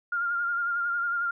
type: tone with vibrato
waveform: sine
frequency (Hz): 1403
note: F6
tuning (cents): +8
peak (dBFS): -25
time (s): 0.12-1.31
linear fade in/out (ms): 5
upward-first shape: sine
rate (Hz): 11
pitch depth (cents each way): 31
effects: none